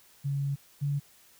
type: tone pair in turn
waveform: sine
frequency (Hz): 140 / 142.78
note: C#3 / D3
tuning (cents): +18 / -48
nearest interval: unison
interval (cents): 34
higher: second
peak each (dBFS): -27 / -26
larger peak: second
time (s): 0.24-0.56 / 0.81-1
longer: first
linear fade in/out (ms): 20
effects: white hiss -59 dBFS RMS until 1.39 s